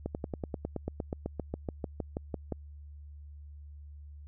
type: slowing click train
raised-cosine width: 2 ms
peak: -20 dBFS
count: 20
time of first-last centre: 0.06-2.523 s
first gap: 89 ms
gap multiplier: 1.04
effects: added 73 Hz sine -45 dBFS peak until 4.27 s